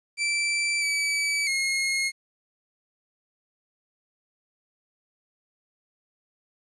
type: tone with pitch steps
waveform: sawtooth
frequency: 2334 / 2296 / 2155 Hz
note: D7 / D7 / C#7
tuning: -11 / -40 / -49 cents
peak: -20 dBFS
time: 0.17-2.12 s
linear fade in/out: 50 ms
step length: 650 ms
effects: resampled to 24000 Hz + 10-bit